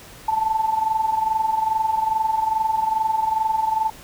sine tone with amplitude modulation, 880 Hz, A5, in tune, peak -15 dBFS, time 0.28-3.9 s, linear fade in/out 5 ms, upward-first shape sine, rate 22.4 Hz, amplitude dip 70%, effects pink hiss -43 dBFS RMS until 4.03 s

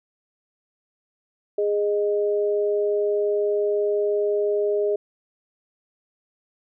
sine tone pair together, 412.9 / 618.7 Hz, G#4 / D#5, -10 / -10 cents, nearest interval perfect fifth, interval 700 cents, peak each -20 / -26 dBFS, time 1.58-4.96 s, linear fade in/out 5 ms, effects none

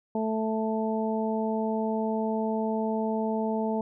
harmonic tone, 220 Hz, A3, in tune, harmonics 1 / 2 / 3 / 4, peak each -28 / -31 / -33 / -34 dBFS, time 0.15-3.81 s, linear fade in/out 2 ms, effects none

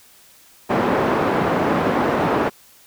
pink band-pass noise, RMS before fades -19 dBFS, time 0.69-2.5 s, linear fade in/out 20 ms, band 220 to 1200 Hz, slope 12 dB/octave, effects white hiss -50 dBFS RMS until 2.86 s

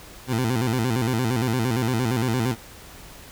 20% pulse tone with vibrato, 120 Hz, B2, 49 cents flat, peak -16 dBFS, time 0.27-2.56 s, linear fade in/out 50 ms, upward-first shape square, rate 8.7 Hz, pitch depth 120 cents each way, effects added 50 Hz sine -51 dBFS peak until 3.31 s + pink hiss -44 dBFS RMS until 3.31 s

